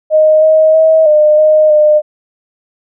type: tone with pitch steps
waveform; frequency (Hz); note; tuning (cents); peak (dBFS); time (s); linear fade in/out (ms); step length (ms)
sine; 621 / 629 / 638 / 606 / 617 / 605; D#5 / D#5 / D#5 / D#5 / D#5 / D#5; -3 / +19 / +43 / -46 / -15 / -49; -4; 0.1-2.02; 50; 320
effects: none

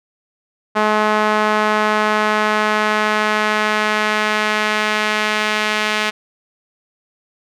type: tone with band-pass filter sweep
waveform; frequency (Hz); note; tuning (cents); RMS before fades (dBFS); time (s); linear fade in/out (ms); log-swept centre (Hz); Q
sawtooth; 213.2; G#3; +46; -17; 0.75-6.11; 20; 1100 to 2400; 1.1
effects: none

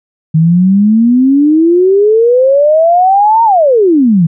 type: exponential two-way sweep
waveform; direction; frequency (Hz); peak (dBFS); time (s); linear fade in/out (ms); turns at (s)
sine; up then down; 155.4 to 932.3 to 155.4; -4; 0.34-4.27; 10; 3.44
effects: none

